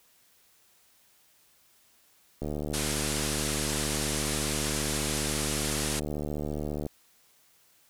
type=click train; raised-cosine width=2 ms; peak=-20 dBFS; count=333; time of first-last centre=2.42-6.864 s; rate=74.7 Hz
type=band-pass noise; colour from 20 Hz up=white; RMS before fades=-33 dBFS; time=2.73-6 s; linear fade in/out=10 ms; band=740 to 11000 Hz; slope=48 dB/octave
effects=white hiss -63 dBFS RMS until 7.89 s